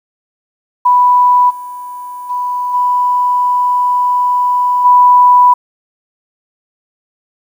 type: tone with level steps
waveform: sine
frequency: 987.8 Hz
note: B5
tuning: in tune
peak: -5 / -23 / -14 / -9 / -3 dBFS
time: 0.85-5.54 s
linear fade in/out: 10 ms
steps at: 1.49 / 2.29 / 2.73 / 4.84 s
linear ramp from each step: 20 ms
effects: 7-bit